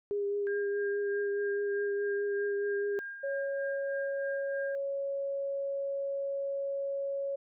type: tone with vibrato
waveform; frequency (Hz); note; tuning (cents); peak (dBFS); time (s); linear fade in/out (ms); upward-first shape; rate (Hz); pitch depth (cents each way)
sine; 405.6; G#4; -41; -29; 0.11-2.99; 0; triangle; 4.8; 19
type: tone with tremolo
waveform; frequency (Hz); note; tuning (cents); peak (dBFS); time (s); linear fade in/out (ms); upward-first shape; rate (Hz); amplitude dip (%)
sine; 1610; G6; +46; -37; 0.47-4.75; 0; sine; 3.2; 50
type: tone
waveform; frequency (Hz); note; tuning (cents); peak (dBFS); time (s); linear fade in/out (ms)
sine; 554.4; C#5; 0; -31; 3.23-7.36; 10
effects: none